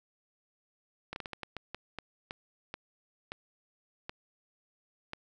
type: slowing click train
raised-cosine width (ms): 0.3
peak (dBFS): -22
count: 14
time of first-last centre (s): 1.13-5.134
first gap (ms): 31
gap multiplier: 1.34
effects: none